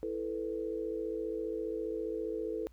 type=chord; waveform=sine; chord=E suspended fourth; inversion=none; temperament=just; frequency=329.6 / 439.5 / 494.4 Hz; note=E4 / A4 / B4; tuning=0 / -2 / +2 cents; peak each=-39 / -36 / -40 dBFS; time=0.03-2.67 s; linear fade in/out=0 ms; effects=added 58 Hz sine -55 dBFS peak until 2.72 s + pink hiss -71 dBFS RMS until 2.72 s